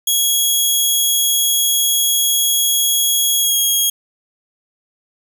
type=tone with pitch glide; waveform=10% pulse; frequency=3322 to 3278 Hz; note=G#7 to G#7; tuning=0 to -23 cents; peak=-6 dBFS; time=0.07-3.9 s; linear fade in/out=5 ms; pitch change=-23 cents; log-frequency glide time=3.38-3.57 s; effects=8-bit